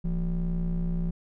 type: ring-modulated tone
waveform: triangle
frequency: 100.6 Hz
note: G2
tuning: 45 cents sharp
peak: -20 dBFS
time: 0.04-1.11 s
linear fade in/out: 10 ms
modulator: 70.1 Hz
effects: none